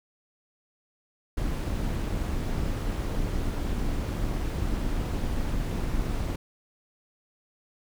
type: noise with amplitude modulation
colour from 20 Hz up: brown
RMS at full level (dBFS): -26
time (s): 1.37-6.36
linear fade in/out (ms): 5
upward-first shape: sine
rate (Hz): 257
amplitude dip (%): 50
effects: none